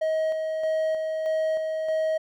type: tone with tremolo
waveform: triangle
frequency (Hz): 633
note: D#5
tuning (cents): +30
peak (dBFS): -20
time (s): 0.01-2.18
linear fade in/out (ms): 10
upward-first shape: square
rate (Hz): 1.6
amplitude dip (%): 35
effects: none